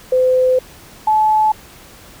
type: tone pair in turn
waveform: sine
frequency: 511 / 862.6 Hz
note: C5 / A5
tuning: -41 / -35 cents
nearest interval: major sixth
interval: 906 cents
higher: second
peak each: -10 / -10 dBFS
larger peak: neither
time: 0.12-0.59 / 1.07-1.52 s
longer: first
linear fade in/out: 5 ms
effects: pink hiss -41 dBFS RMS until 2.2 s